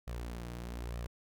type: tone with flanger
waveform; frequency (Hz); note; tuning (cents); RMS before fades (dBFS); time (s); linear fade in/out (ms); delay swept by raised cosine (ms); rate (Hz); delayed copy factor
sawtooth; 59.1; A#1; +24; -41; 0.07-1.07; 10; 1.6 to 6.4; 1.1; +0.5
effects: none